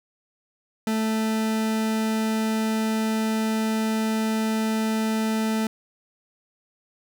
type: tone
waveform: 40% pulse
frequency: 220 Hz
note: A3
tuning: in tune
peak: -21 dBFS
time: 0.87-5.67 s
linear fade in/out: 2 ms
effects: none